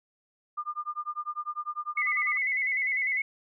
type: tone with tremolo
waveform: sine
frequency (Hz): 1205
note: D6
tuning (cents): +44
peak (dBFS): -28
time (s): 0.57-2.38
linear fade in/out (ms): 10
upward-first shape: sine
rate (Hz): 10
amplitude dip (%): 100
type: tone with vibrato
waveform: sine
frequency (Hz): 2100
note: C7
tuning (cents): +6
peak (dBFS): -25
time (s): 1.97-3.22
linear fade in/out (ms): 5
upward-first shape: square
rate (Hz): 10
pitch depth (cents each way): 68
effects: none